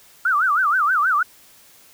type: tone with vibrato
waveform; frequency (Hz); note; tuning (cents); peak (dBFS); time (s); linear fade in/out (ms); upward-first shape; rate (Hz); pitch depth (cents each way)
sine; 1337; E6; +24; -15; 0.25-1.23; 5; sine; 6.3; 260
effects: white hiss -50 dBFS RMS until 1.93 s